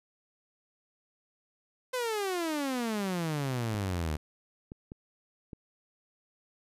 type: exponential sweep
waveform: sawtooth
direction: down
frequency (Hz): 518 to 73.42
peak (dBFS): -26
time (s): 1.93-4.17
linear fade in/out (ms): 10
type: clicks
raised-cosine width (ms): 3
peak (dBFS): -29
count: 4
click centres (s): 3.744 / 4.719 / 4.919 / 5.532
effects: resampled to 32000 Hz